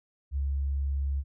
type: tone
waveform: sine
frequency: 69.3 Hz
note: C#2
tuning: in tune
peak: -26 dBFS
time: 0.31-1.24 s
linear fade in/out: 50 ms
effects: none